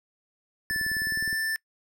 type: tone with pitch glide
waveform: square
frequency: 1755 to 1770.3 Hz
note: A6 to A6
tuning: -5 to +10 cents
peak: -27 dBFS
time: 0.7-1.56 s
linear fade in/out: 0 ms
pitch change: +15 cents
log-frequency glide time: 1.02-1.33 s
type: click train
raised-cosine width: 3 ms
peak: -28 dBFS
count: 13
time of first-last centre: 0.71-1.329 s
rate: 19.4 Hz
effects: noise-tail reverb RT60 0.1 s tail -25 dB re dry